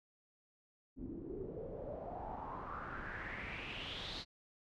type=noise with low-pass filter sweep; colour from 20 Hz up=pink; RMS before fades=-45 dBFS; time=0.96-4.25 s; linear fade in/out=50 ms; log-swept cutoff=270 to 4300 Hz; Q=5.7; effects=none

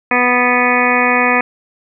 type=harmonic tone; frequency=246.9 Hz; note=B3; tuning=in tune; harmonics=1 / 2 / 3 / 4 / 5 / 7 / 8 / 9 / 10; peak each=-19 / -19 / -19 / -19 / -19 / -19 / -19 / -19 / -19 dBFS; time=0.11-1.41 s; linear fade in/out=2 ms; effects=none

